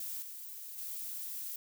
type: noise with level steps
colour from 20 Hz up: violet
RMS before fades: -40 / -46 / -41 dBFS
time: 0-1.56 s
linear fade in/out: 2 ms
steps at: 0.22 / 0.78 s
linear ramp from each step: 5 ms
effects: none